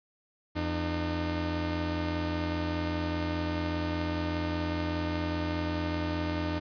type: tone pair together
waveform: sawtooth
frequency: 85 / 303.2 Hz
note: F2 / D#4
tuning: -46 / -45 cents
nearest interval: octave + minor seventh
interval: 2201 cents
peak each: -28 dBFS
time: 0.55-6.6 s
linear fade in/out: 20 ms
effects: resampled to 11025 Hz